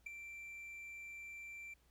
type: tone with ADSR envelope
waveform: triangle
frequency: 2349 Hz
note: D7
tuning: in tune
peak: -37 dBFS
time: 0.06-1.74 s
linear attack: 8 ms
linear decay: 6 ms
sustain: -9 dB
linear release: 6 ms
effects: added 60 Hz sine -70 dBFS peak until 1.9 s + pink hiss -75 dBFS RMS until 1.9 s